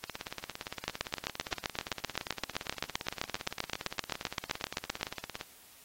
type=two click trains; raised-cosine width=0.2 ms; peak=-12 / -20 dBFS; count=33 / 95; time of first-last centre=0.88-5.03 / 0.04-5.411 s; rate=7.71 / 17.5 Hz; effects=white hiss -57 dBFS RMS until 5.84 s + AAC 48 kbps